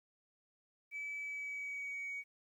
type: tone with pitch glide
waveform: sine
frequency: 2299 to 2249 Hz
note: D7 to C#7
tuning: -37 to +24 cents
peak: -38 dBFS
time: 0.91-2.24 s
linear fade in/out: 50 ms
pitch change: -39 cents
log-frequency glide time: 1.18-2.02 s
effects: tanh soft clip ceiling -37 dBFS + 12-bit